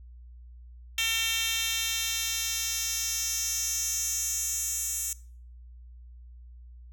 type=tone with high-pass filter sweep; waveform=10% pulse; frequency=452.7 Hz; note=A4; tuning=49 cents sharp; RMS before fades=-30 dBFS; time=0.98-5.13 s; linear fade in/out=2 ms; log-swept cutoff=3200 to 7900 Hz; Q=2.4; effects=noise-tail reverb RT60 0.5 s tail -22 dB re dry + added 60 Hz sine -45 dBFS peak until 6.92 s